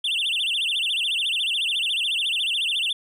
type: tone with vibrato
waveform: triangle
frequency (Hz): 3101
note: G7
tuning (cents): -19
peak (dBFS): -20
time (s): 0.04-2.93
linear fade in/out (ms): 5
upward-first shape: sine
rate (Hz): 14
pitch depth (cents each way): 260
effects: resampled to 32000 Hz